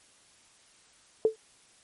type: tone with exponential decay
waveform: sine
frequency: 440 Hz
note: A4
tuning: in tune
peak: -15 dBFS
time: 1.25-1.36 s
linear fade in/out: 1 ms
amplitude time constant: 23 ms
effects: white hiss -60 dBFS RMS until 1.83 s + MP3 48 kbps